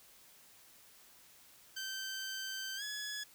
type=tone with pitch glide; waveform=15% pulse; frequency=1551 to 1691.4 Hz; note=G6 to G#6; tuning=-19 to +31 cents; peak=-33 dBFS; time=1.76-3.24 s; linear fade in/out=10 ms; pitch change=+150 cents; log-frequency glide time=2.76-2.83 s; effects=white hiss -61 dBFS RMS until 3.34 s